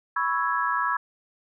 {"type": "chord", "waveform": "sine", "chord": "C# minor seventh", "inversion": "third", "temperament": "equal", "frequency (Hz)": [987.8, 1108.7, 1318.5, 1661.2], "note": ["B5", "C#6", "E6", "G#6"], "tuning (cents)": [0, 0, 0, 0], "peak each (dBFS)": -28, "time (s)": [0.16, 0.97], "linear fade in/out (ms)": 5, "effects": []}